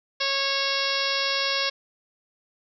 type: harmonic tone with a mistuned harmonic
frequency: 549 Hz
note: C#5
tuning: 17 cents flat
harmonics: 1 / 2 / 3 / 4 / 5 / 6 / 7 / 8 / 9 / 10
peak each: -32 / -32 / -32 / -32 / -32 / -32 / -32 / -32 / -32 / -32 dBFS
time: 0.2-1.7 s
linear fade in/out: 10 ms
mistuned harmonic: 6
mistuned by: +23 cents
effects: none